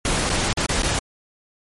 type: noise with dropouts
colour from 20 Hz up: pink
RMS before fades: -21 dBFS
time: 0.05-0.99 s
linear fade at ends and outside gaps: 2 ms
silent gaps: 0.295-0.299 / 0.53-0.572 / 0.662-0.691 / 0.822-0.831 s
effects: MP3 48 kbps